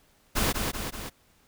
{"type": "noise with echo", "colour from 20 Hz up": "pink", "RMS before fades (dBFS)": -25, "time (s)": [0.35, 0.53], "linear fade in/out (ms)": 20, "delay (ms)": 190, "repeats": 3, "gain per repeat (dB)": -4, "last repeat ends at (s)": 1.1, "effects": ["pink hiss -63 dBFS RMS until 1.47 s"]}